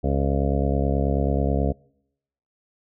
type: harmonic tone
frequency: 69.3 Hz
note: C#2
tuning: in tune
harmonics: 1 / 2 / 3 / 4 / 6 / 7 / 8 / 9 / 10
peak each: -23 / -26 / -28 / -29 / -31 / -31 / -32 / -33 / -33 dBFS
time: 0.03-1.73 s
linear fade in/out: 20 ms
effects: noise-tail reverb RT60 0.8 s tail -26 dB re dry